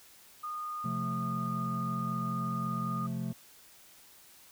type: tone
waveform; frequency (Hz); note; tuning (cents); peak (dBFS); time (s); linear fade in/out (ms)
sine; 1226; D#6; -26; -35; 0.43-3.07; 10
type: chord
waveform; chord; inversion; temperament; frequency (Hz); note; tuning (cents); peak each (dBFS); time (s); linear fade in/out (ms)
triangle; F major; second; equal; 130.81 / 174.61 / 220; C3 / F3 / A3; 0 / 0 / 0; -35; 0.84-3.33; 10
effects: white hiss -57 dBFS RMS until 4.51 s